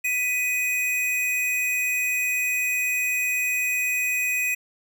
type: tone pair together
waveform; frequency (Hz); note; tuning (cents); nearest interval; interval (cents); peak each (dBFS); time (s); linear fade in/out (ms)
square; 1986 / 2502; B6 / D#7; +9 / +9; major third; 400; -33 / -23; 0.04-4.55; 10
effects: none